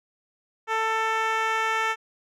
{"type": "tone with band-pass filter sweep", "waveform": "10% pulse", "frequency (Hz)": 444.1, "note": "A4", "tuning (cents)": 16, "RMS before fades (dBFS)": -25, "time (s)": [0.67, 1.96], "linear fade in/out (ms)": 50, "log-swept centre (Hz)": [1000, 1500], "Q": 0.79, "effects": []}